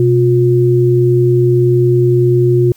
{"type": "tone pair together", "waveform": "sine", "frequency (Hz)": [126.11, 356.7], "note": ["B2", "F4"], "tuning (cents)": [37, 37], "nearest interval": "octave + tritone", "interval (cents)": 1800, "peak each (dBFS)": -10, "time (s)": [0, 2.72], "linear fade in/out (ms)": 2, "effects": ["white hiss -49 dBFS RMS until 2.76 s"]}